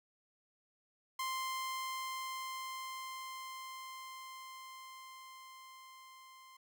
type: tone with level ramp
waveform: sawtooth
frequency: 1046.5 Hz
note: C6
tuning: in tune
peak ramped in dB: -32 to -52 dBFS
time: 1.19-6.57 s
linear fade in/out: 5 ms
effects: none